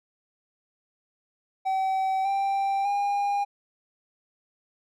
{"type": "tone with pitch steps", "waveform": "triangle", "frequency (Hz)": [765, 786.5, 808.6], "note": ["G5", "G5", "G#5"], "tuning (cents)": [-42, 6, -46], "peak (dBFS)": -21, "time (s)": [1.65, 3.45], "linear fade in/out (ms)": 20, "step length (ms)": 600, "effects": []}